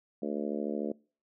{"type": "harmonic tone", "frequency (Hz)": 73.42, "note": "D2", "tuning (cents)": 0, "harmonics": [3, 4, 5, 6, 7, 8, 9], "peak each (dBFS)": [-36, -37, -38, -39, -40, -42, -46], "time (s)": [0.22, 0.92], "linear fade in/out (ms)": 5, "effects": ["noise-tail reverb RT60 0.4 s tail -25 dB re dry"]}